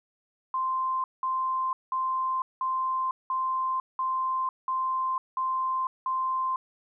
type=tone bursts; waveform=sine; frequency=1043 Hz; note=C6; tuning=6 cents flat; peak=-25 dBFS; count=9; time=0.54-6.56 s; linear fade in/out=2 ms; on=500 ms; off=190 ms; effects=none